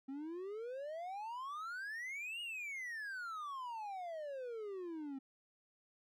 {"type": "exponential two-way sweep", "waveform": "triangle", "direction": "up then down", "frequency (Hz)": [262.6, 2896, 262.6], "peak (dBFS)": -40, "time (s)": [0.08, 5.19], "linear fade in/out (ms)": 10, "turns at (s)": 2.41, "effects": []}